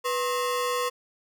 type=ring-modulated tone; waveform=40% pulse; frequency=782 Hz; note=G5; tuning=4 cents flat; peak=-21 dBFS; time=0.04-0.9 s; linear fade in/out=20 ms; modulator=289 Hz; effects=none